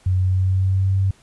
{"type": "tone with pitch glide", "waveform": "sine", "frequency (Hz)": [92.5, 96.37], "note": ["F#2", "G2"], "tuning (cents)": [0, -29], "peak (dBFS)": -15, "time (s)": [0.06, 1.11], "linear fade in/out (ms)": 5, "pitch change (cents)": 71, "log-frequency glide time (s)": [0.17, 0.98], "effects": ["pink hiss -54 dBFS RMS until 1.22 s", "resampled to 24000 Hz"]}